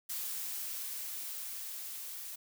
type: noise with level ramp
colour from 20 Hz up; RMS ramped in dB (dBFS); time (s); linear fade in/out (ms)
blue; -38 to -44; 0.09-2.36; 10
effects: none